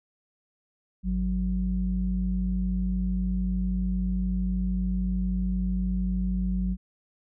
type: tone pair together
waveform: sine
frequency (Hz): 51.91 / 185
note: G#1 / F#3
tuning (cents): 0 / 0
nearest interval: octave + minor seventh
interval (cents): 2200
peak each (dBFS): -26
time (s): 1.03-6.77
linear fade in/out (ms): 50
effects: tanh soft clip ceiling -16 dBFS